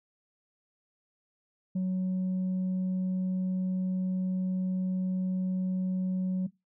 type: tone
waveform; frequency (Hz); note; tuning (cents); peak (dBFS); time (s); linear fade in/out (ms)
sine; 185.5; F#3; +5; -24; 1.75-6.47; 10
effects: noise-tail reverb RT60 0.2 s tail -20 dB re dry + tanh soft clip ceiling -26 dBFS